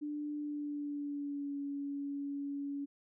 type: tone with pitch glide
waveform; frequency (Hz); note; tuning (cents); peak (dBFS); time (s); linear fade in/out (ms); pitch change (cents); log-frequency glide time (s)
sine; 295.9 to 282.4; D4 to C#4; +13 to +32; -36; 0.01-2.86; 20; -81; 0.37-1.58
effects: none